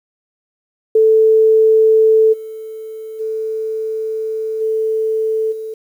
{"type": "tone with level steps", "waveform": "sine", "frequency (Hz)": 440, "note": "A4", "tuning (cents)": 0, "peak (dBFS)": [-7, -26, -18, -14, -23], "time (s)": [0.95, 5.74], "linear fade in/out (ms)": 5, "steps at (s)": [2.32, 3.19, 4.6, 5.51], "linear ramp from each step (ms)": 20, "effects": ["8-bit"]}